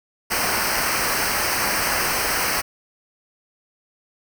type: noise with comb filter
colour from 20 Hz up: pink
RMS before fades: -22 dBFS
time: 0.3-2.62 s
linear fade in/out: 20 ms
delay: 0.28 ms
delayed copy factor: -0.8
effects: none